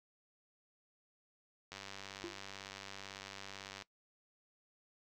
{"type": "click train", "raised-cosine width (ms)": 0.2, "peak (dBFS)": -29, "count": 207, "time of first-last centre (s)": [1.72, 3.822], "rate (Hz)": 98}
{"type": "tone with exponential decay", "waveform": "triangle", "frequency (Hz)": 343.9, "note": "F4", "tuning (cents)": -27, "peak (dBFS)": -36, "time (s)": [2.24, 2.43], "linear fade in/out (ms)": 0, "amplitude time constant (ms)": 40}
{"effects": ["noise-tail reverb RT60 0.1 s tail -19 dB re dry"]}